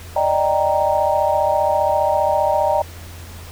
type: chord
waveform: sine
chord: Eb major seventh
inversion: third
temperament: equal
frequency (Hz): 587.3 / 622.3 / 784 / 932.3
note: D5 / Eb5 / G5 / Bb5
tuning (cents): 0 / 0 / 0 / 0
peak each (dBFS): -20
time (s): 0.16-2.82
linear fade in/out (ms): 5
effects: added 85 Hz sine -35 dBFS peak until 3.51 s + pink hiss -40 dBFS RMS until 3.51 s